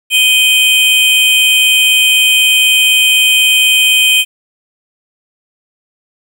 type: tone pair together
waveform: square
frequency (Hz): 2489 / 3128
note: D#7 / G7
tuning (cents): 0 / -4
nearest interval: major third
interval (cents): 396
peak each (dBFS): -10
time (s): 0.1-4.25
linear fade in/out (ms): 50
effects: 7-bit